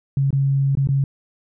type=tone with dropouts; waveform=sine; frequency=137.5 Hz; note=C#3; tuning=14 cents flat; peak=-15 dBFS; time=0.17-1.04 s; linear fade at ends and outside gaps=2 ms; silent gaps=0.306-0.328 / 0.752-0.772 / 0.873-0.888 s; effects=none